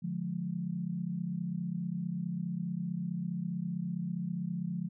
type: chord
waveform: sine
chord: D diminished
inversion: none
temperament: just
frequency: 146.83 / 176.2 / 211.4 Hz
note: D3 / F3 / Ab3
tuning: 0 / +16 / +31 cents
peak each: -40 / -34 / -40 dBFS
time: 0.02-4.89 s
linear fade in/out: 20 ms
effects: none